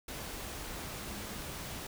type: tone in noise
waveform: sine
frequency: 205.8 Hz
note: G#3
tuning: 16 cents flat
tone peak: -50 dBFS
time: 1-1.39 s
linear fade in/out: 5 ms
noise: pink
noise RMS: -42 dBFS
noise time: 0.08-1.87 s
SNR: -11 dB
effects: none